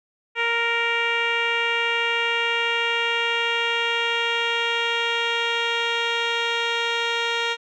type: tone with low-pass filter sweep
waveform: 10% pulse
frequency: 466.2 Hz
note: A#4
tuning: in tune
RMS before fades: -23 dBFS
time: 0.35-7.57 s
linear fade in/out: 50 ms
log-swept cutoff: 2500 to 3900 Hz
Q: 2.7
effects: none